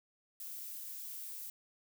violet noise, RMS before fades -45 dBFS, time 0.4-1.5 s, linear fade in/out 2 ms, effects none

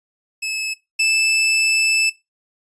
sawtooth tone pair in turn, 2599 / 2632 Hz, E7 / E7, -25 / -3 cents, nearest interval unison, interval 22 cents, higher second, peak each -19 / -11 dBFS, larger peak second, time 0.42-0.74 / 0.99-2.1 s, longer second, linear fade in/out 10 ms, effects noise-tail reverb RT60 0.2 s tail -17 dB re dry + resampled to 22050 Hz

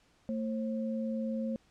sine tone pair together, 224.8 / 534.7 Hz, A3 / C5, +37 / +37 cents, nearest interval octave + minor third, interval 1500 cents, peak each -32 / -38 dBFS, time 0.29-1.56 s, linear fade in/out 0 ms, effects pink hiss -67 dBFS RMS until 1.7 s + low-pass 7000 Hz 12 dB/octave

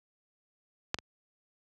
clicks, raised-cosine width 0.2 ms, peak -10 / -21 dBFS, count 2, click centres 0.944 / 0.987 s, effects high-pass 60 Hz 12 dB/octave

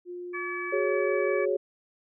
sine tone, 354.9 Hz, F4, 28 cents sharp, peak -35 dBFS, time 0.05-0.74 s, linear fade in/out 50 ms
harmonic tone, 572 Hz, D5, 46 cents flat, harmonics 2 / 3 / 4, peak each -37 / -37 / -35 dBFS, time 0.33-1.46 s, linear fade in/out 20 ms
sine chord, F# suspended second, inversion none, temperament equal, 370 / 415.3 / 554.4 Hz, F#4 / G#4 / C#5, 0 / 0 / 0 cents, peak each -28 dBFS, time 0.72-1.57 s, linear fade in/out 10 ms
effects none

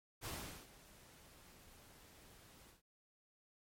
pink noise with ADSR envelope, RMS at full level -44 dBFS, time 0.21-2.82 s, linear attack 45 ms, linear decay 410 ms, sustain -18 dB, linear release 130 ms, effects MP3 64 kbps

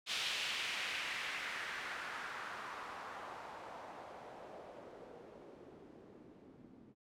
blue noise with low-pass filter sweep, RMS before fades -45 dBFS, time 0.06-6.95 s, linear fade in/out 50 ms, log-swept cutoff 3400 to 240 Hz, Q 1.8, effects none

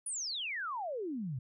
sine exponential sweep, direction down, 10170 to 118.1 Hz, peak -35 dBFS, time 0.06-1.39 s, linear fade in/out 5 ms, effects none

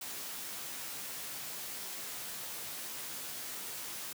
white noise with comb filter, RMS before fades -42 dBFS, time 0.01-4.13 s, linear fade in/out 5 ms, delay 15 ms, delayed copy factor +0.55, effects high-pass 100 Hz 12 dB/octave

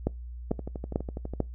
two click trains, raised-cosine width 2 ms, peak -12 / -22 dBFS, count 4 / 11, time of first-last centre 0.07-1.403 / 0.51-1.336 s, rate 2.25 / 12.1 Hz, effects noise-tail reverb RT60 0.2 s tail -24 dB re dry + added 60 Hz sine -37 dBFS peak until 1.54 s

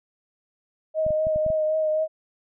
sine tone with vibrato, 624 Hz, D#5, 5 cents sharp, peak -20 dBFS, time 0.94-2.08 s, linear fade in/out 50 ms, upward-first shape triangle, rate 3.9 Hz, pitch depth 26 cents each way
clicks, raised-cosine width 5 ms, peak -22 dBFS, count 6, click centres 1.065 / 1.106 / 1.269 / 1.36 / 1.464 / 1.503 s
effects none

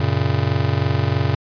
square chord, F# major, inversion none, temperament just, 92.5 / 115.62 / 138.75 Hz, F#2 / A#2 / C#3, 0 / -14 / +2 cents, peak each -22 dBFS, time 0-1.35 s, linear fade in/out 5 ms, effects resampled to 11025 Hz

